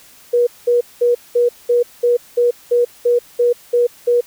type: tone bursts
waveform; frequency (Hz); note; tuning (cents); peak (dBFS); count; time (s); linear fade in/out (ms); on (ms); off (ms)
sine; 481.8; B4; -43; -10; 12; 0.33-4.21; 10; 140; 200
effects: white hiss -45 dBFS RMS until 4.26 s